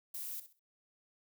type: noise with echo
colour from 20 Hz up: violet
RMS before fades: -42 dBFS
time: 0.14-0.4 s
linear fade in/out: 5 ms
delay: 65 ms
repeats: 3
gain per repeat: -12 dB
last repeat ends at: 0.595 s
effects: none